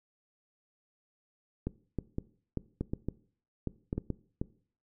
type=clicks; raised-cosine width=3 ms; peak=-19 dBFS; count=12; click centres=1.67 / 1.987 / 2.184 / 2.573 / 2.81 / 2.935 / 3.086 / 3.673 / 3.929 / 3.98 / 4.103 / 4.415 s; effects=noise-tail reverb RT60 0.5 s tail -20 dB re dry